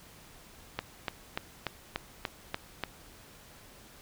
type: click train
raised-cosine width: 0.3 ms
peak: -15 dBFS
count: 8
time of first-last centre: 0.79-2.837 s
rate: 3.42 Hz
effects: pink hiss -54 dBFS RMS until 4.01 s